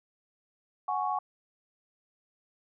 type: chord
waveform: sine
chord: F# suspended second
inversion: none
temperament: just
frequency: 740 / 832.5 / 1110 Hz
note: F#5 / G#5 / C#6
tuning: 0 / +4 / +2 cents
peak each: -32 dBFS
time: 0.88-1.19 s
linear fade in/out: 5 ms
effects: none